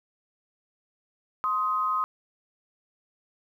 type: tone pair together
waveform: sine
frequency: 1046.5 / 1256.9 Hz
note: C6 / D#6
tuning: 0 / +17 cents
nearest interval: minor third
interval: 317 cents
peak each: -28 / -25 dBFS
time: 1.44-2.04 s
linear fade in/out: 0 ms
effects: 10-bit